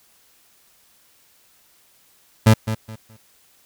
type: tone with echo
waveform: 30% pulse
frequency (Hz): 110.1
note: A2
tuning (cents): +2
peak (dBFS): -6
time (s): 2.46-2.54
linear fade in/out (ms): 10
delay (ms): 210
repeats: 3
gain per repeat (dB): -12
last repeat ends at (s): 3.17
effects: white hiss -57 dBFS RMS until 3.65 s